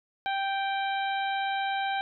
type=harmonic tone with a mistuned harmonic; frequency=784 Hz; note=G5; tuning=in tune; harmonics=1 / 2 / 3 / 4 / 5; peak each=-28 / -34 / -38 / -40 / -42 dBFS; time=0.26-2.01 s; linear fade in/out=0 ms; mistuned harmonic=5; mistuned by=-22 cents; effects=none